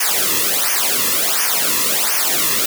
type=noise with flanger; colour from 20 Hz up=white; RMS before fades=-17 dBFS; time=0-2.66 s; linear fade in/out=5 ms; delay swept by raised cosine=0.25 to 1.35 ms; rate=1.4 Hz; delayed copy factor=-1; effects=none